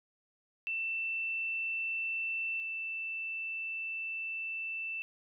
sine tone pair in turn, 2672 / 2660 Hz, E7 / E7, +23 / +15 cents, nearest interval unison, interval 8 cents, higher first, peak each -32 / -35 dBFS, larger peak first, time 0.67-2.6 / 2.6-5.02 s, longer second, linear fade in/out 0 ms, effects none

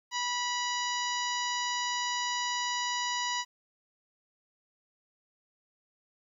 harmonic tone with a mistuned harmonic, 979 Hz, B5, 15 cents flat, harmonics 1 / 2 / 3 / 4 / 5 / 6 / 7, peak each -33 / -36 / -38 / -39 / -40 / -41 / -41 dBFS, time 0.11-3.45 s, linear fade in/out 50 ms, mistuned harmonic 6, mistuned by -16 cents, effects 11-bit

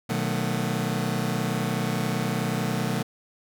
sawtooth chord, B dominant seventh, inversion none, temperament just, 123.47 / 154.34 / 185.21 / 222.2 Hz, B2 / D#3 / F#3 / A3, 0 / -14 / +2 / +17 cents, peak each -26 dBFS, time 0.09-3.03 s, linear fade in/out 10 ms, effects none

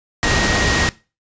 sine tone in noise, 1880 Hz, A#6, 14 cents sharp, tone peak -21 dBFS, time 0.23-0.89 s, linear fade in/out 0 ms, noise pink, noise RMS -17 dBFS, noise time 0.23-0.89 s, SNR -7 dB, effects noise-tail reverb RT60 0.3 s tail -20 dB re dry + resampled to 16000 Hz

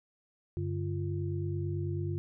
sine tone cluster, 96.7 / 145.9 / 346.6 Hz, G2 / D3 / F4, -23 / -11 / -13 cents, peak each -33 / -36 / -38 dBFS, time 0.57-2.18 s, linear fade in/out 0 ms, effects none

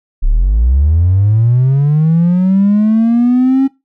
triangle linear sweep, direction up, 30.07 to 272.4 Hz, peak -4 dBFS, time 0.22-3.68 s, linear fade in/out 20 ms, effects noise-tail reverb RT60 0.2 s tail -20 dB re dry + tanh soft clip ceiling -3 dBFS

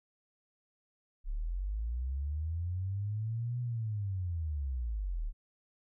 sine linear two-way sweep, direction up then down, 32.7 to 123.47 to 33.6 Hz, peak -32 dBFS, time 1.24-5.33 s, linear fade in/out 50 ms, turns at 3.6 s, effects none

